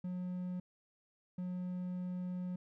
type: tone bursts at uneven times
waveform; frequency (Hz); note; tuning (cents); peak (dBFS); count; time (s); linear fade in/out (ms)
triangle; 180.8; F#3; -40; -35; 2; 0.04-0.6 / 1.38-2.56; 5
effects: none